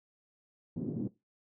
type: band-pass noise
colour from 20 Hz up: white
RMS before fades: -36 dBFS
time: 0.76-1.08 s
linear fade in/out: 5 ms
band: 140 to 270 Hz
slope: 24 dB/octave
effects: noise-tail reverb RT60 0.2 s tail -17 dB re dry